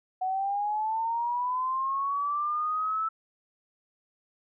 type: linear sweep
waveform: sine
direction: up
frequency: 740 to 1318.5 Hz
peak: -26 dBFS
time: 0.21-3.09 s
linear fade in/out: 10 ms
effects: none